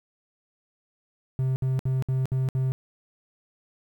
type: tone bursts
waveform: triangle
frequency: 130.81 Hz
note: C3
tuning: in tune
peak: -20 dBFS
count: 6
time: 1.39-2.72 s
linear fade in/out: 0 ms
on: 170 ms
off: 62 ms
effects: 10-bit